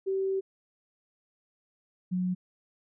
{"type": "tone pair in turn", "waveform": "sine", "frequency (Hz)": [385.2, 182.22], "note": ["G4", "F#3"], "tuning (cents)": [-30, -26], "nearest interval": "octave + minor second", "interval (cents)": 1296, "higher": "first", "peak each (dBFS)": -26, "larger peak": "neither", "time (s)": [[0.06, 0.41], [2.11, 2.35]], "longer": "first", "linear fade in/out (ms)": 20, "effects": []}